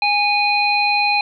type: harmonic tone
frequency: 824 Hz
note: G#5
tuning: 14 cents flat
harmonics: 1 / 3 / 5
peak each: -18 / -17 / -22 dBFS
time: 0.02-1.21 s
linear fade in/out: 2 ms
effects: none